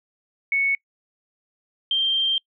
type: tone pair in turn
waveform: sine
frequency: 2213 / 3163 Hz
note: C#7 / G7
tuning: -3 / +15 cents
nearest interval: tritone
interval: 618 cents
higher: second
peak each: -18 dBFS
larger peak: neither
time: 0.52-0.75 / 1.91-2.38 s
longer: second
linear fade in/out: 2 ms
effects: noise-tail reverb RT60 0.1 s tail -26 dB re dry